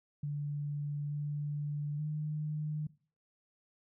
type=tone with pitch steps; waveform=sine; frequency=145.7 / 146.8 / 151.9 Hz; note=D3 / D3 / D#3; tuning=-13 / 0 / -41 cents; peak=-33 dBFS; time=0.23-2.87 s; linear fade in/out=5 ms; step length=880 ms; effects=noise-tail reverb RT60 0.4 s tail -19 dB re dry